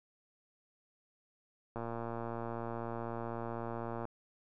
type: click train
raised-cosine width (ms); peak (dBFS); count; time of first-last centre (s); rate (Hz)
1; -26; 267; 1.76-4.053; 116
effects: none